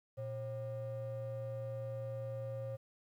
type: ring-modulated tone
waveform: triangle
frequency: 327.5 Hz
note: E4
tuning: 11 cents flat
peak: -33 dBFS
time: 0.17-2.77 s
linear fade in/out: 20 ms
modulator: 210 Hz
effects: tanh soft clip ceiling -31 dBFS + 12-bit